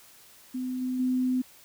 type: tone with level steps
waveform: sine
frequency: 254.6 Hz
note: C4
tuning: 47 cents flat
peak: -29 / -27 / -23 dBFS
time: 0.54-1.42 s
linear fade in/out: 10 ms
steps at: 0.81 / 0.99 s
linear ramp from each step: 10 ms
effects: white hiss -54 dBFS RMS until 1.64 s